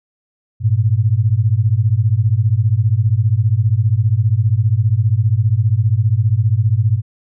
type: beating tone pair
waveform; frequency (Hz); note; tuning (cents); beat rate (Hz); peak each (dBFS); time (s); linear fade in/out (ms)
sine; 101.7 / 116.7; G#2 / A#2; -36 / +2; 15; -14; 0.6-7.02; 50
effects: none